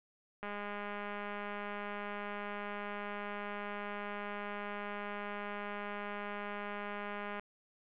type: click train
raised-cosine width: 0.5 ms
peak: -27 dBFS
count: 1429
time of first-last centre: 0.43-7.396 s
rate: 205 Hz
effects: resampled to 8000 Hz + 11-bit